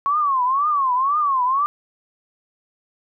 sine tone with vibrato, 1098 Hz, C#6, 17 cents flat, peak -16 dBFS, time 0.06-1.66 s, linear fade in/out 0 ms, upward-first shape triangle, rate 2 Hz, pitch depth 210 cents each way, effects none

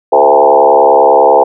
sine tone with frequency modulation, 660 Hz, E5, 2 cents sharp, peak -3 dBFS, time 0.12-1.44 s, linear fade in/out 10 ms, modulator 70.2 Hz, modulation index 3.5, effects none

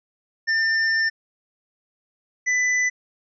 square tone pair in turn, 1796 / 1995.1 Hz, A6 / B6, +35 / +17 cents, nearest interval major second, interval 182 cents, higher second, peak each -19 / -19 dBFS, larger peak neither, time 0.47-1.1 / 2.46-2.9 s, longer first, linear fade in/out 20 ms, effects resampled to 16000 Hz

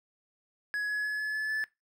triangle tone with pitch steps, 1679 / 1690.7 / 1702.4 / 1714.3 / 1726.2 / 1738.2 Hz, G#6 / G#6 / G#6 / A6 / A6 / A6, +18 / +30 / +42 / -46 / -34 / -22 cents, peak -27 dBFS, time 0.74-1.64 s, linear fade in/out 0 ms, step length 150 ms, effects noise-tail reverb RT60 0.2 s tail -19 dB re dry

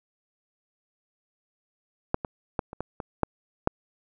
clicks, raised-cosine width 1 ms, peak -8 / -17 / -11 / -24 / -16 / -19 / -7 / -6 dBFS, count 8, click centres 2.144 / 2.248 / 2.592 / 2.731 / 2.806 / 3.002 / 3.233 / 3.674 s, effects none

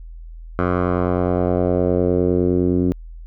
10% pulse tone with low-pass filter sweep, 89.8 Hz, F2, 49 cents sharp, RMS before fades -18 dBFS, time 0.59-2.92 s, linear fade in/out 0 ms, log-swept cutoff 1300 to 290 Hz, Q 2.1, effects added 41 Hz sine -33 dBFS peak until 3.26 s

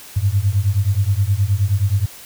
sine beating tone pair, 95 / 104.5 Hz, F#2 / G#2, +46 / +11 cents, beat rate 9.5 Hz, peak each -17 dBFS, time 0.16-2.06 s, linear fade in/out 10 ms, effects white hiss -39 dBFS RMS until 2.25 s

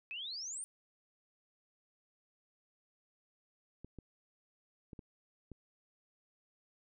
sine exponential sweep, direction up, 2489 to 9400 Hz, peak -40 dBFS, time 0.11-0.64 s, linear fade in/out 0 ms
clicks, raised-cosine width 3 ms, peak -35 dBFS, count 5, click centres 3.846 / 3.987 / 4.932 / 4.992 / 5.517 s
effects none

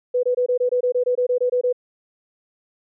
sine tone bursts, 495.5 Hz, B4, 6 cents sharp, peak -16 dBFS, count 14, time 0.14-1.728 s, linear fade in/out 10 ms, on 93 ms, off 22 ms, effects none

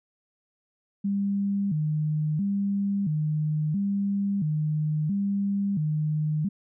sine tone with vibrato, 174.61 Hz, F3, in tune, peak -23 dBFS, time 1.04-6.49 s, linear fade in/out 10 ms, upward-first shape square, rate 0.74 Hz, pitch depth 230 cents each way, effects none

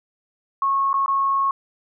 sine tone with dropouts, 1095 Hz, C#6, 22 cents flat, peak -17 dBFS, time 0.62-1.51 s, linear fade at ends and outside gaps 2 ms, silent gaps 0.931-0.94 / 1.061-1.08 s, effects none

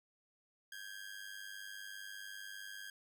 sawtooth ring-modulated tone, 1617 Hz, G#6, 47 cents flat, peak -40 dBFS, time 0.72-2.9 s, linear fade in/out 0 ms, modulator 50 Hz, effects none

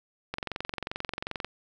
click train, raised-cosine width 0.3 ms, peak -16 dBFS, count 26, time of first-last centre 0.34-1.446 s, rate 22.6 Hz, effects none

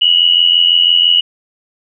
sine tone pair together, 2878 / 2964 Hz, F#7 / F#7, -49 / +2 cents, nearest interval minor second, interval 51 cents, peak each -10 dBFS, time 0.01-1.21 s, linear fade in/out 10 ms, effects none

